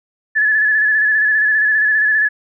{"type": "tone with vibrato", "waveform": "sine", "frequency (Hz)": 1723, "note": "A6", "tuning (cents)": -37, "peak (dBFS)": -11, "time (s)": [0.35, 2.29], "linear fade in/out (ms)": 20, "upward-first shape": "square", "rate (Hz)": 15, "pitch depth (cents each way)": 31, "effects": []}